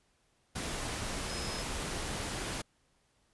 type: tone in noise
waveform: sine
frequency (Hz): 5120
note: D#8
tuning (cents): +49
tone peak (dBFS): -43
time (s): 1.29-1.63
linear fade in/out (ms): 10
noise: pink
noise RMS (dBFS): -37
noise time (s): 0.55-2.62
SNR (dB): -9
effects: pink hiss -72 dBFS RMS until 3.33 s + resampled to 24000 Hz